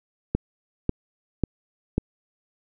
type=click train; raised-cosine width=3 ms; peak=-8 dBFS; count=4; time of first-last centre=0.35-1.98 s; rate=1.84 Hz; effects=none